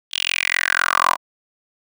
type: tone with high-pass filter sweep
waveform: 10% pulse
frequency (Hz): 44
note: F1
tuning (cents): +14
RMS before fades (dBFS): -19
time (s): 0.11-1.17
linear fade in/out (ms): 50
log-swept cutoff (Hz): 3300 to 940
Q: 5.7
effects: none